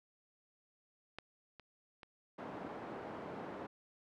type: clicks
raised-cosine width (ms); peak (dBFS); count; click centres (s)
0.3; -28 / -37 / -35; 3; 1.186 / 1.597 / 2.032
type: band-pass noise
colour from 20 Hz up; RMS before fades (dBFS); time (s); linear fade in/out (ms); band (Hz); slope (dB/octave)
pink; -46; 2.38-3.67; 10; 240 to 1100; 12
effects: none